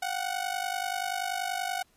sawtooth ring-modulated tone, 740 Hz, F#5, in tune, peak -23 dBFS, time 0.02-1.83 s, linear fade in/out 5 ms, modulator 25.2 Hz, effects pink hiss -66 dBFS RMS until 1.96 s + resampled to 32000 Hz

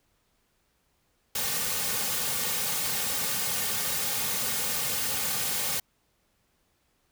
white noise with comb filter, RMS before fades -29 dBFS, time 1.35-5.8 s, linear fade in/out 5 ms, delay 3 ms, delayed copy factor -0.75, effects pink hiss -71 dBFS RMS until 7.11 s

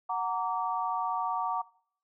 sine chord, Gb augmented, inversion none, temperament just, 740 / 925 / 1156.2 Hz, Gb5 / Bb5 / D6, 0 / -14 / -27 cents, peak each -33 dBFS, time 0.09-1.62 s, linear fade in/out 10 ms, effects noise-tail reverb RT60 0.6 s tail -22 dB re dry

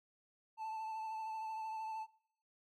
triangle tone with vibrato, 880 Hz, A5, in tune, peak -38 dBFS, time 0.57-2.07 s, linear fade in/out 50 ms, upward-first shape triangle, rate 13 Hz, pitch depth 26 cents each way, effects noise-tail reverb RT60 0.7 s tail -23 dB re dry

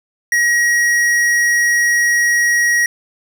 sine tone with tanh clipping, 1900 Hz, A#6, 33 cents sharp, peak -13 dBFS, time 0.32-2.86 s, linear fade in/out 2 ms, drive 14 dB, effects none

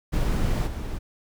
brown noise with level steps, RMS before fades -23 / -31 dBFS, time 0.12-0.99 s, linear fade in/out 20 ms, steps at 0.66 s, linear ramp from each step 20 ms, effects none

